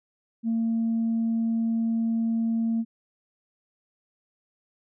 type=tone; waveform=sine; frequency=227.5 Hz; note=A#3; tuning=42 cents flat; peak=-21 dBFS; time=0.43-2.85 s; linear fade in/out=50 ms; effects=tanh soft clip ceiling -19 dBFS